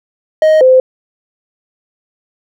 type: tone pair in turn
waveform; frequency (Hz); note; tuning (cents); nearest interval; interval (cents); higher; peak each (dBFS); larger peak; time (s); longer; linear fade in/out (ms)
triangle / sine; 625 / 516.1; D#5 / C5; +8 / -24; minor third; 332; first; -3; neither; 0.42-0.61 / 0.61-0.8; neither; 2
effects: none